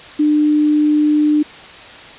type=tone; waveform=sine; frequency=300 Hz; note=D4; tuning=37 cents sharp; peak=-10 dBFS; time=0.19-1.43 s; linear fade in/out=10 ms; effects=white hiss -36 dBFS RMS until 2.18 s + resampled to 8000 Hz